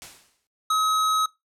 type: noise with exponential decay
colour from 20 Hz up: white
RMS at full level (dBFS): -37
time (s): 0.02-0.47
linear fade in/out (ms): 0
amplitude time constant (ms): 97
type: tone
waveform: square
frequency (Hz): 1275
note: D#6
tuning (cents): +42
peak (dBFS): -20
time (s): 0.7-1.26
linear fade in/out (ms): 5
effects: noise-tail reverb RT60 0.2 s tail -22 dB re dry + low-pass 10000 Hz 12 dB/octave